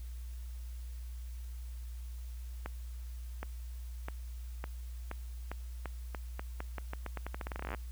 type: accelerating click train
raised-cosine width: 0.5 ms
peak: -24 dBFS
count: 30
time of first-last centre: 2.66-7.747 s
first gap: 770 ms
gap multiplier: 0.85
effects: added 60 Hz sine -40 dBFS peak until 7.91 s + white hiss -61 dBFS RMS until 7.91 s